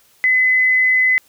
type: tone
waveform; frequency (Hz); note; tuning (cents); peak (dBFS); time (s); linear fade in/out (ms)
sine; 2023; B6; +41; -11; 0.24-1.18; 0
effects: white hiss -54 dBFS RMS until 1.28 s